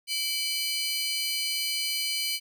sawtooth tone cluster, 2306 / 3003 / 4180 / 4781 Hz, D7 / F#7 / C8 / D8, -32 / +25 / -2 / +30 cents, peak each -30 dBFS, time 0.07-2.4 s, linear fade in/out 50 ms, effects none

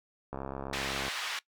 click train, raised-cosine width 1 ms, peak -23 dBFS, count 52, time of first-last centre 0.33-1.081 s, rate 67.9 Hz
white band-pass noise, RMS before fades -36 dBFS, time 0.73-1.39 s, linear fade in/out 2 ms, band 1100 to 3100 Hz, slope 12 dB/octave
effects noise-tail reverb RT60 0.1 s tail -20 dB re dry

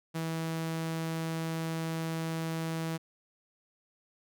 sawtooth tone, 162.7 Hz, E3, 22 cents flat, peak -28 dBFS, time 0.14-2.98 s, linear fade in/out 20 ms, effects none

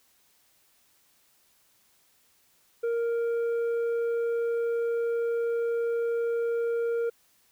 sine tone with tanh clipping, 466.2 Hz, A#4, in tune, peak -26 dBFS, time 2.83-7.1 s, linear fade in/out 10 ms, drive 5 dB, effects white hiss -65 dBFS RMS until 7.51 s

